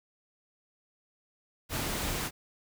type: noise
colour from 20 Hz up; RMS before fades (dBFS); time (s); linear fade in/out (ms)
pink; -33; 1.69-2.31; 50
effects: none